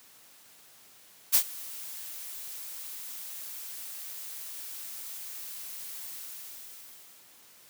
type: noise with ADSR envelope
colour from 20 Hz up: blue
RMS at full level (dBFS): -19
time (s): 1.32-7.3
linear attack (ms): 30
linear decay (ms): 79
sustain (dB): -22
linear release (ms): 1200
effects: white hiss -56 dBFS RMS until 7.69 s + high-pass 100 Hz 12 dB/octave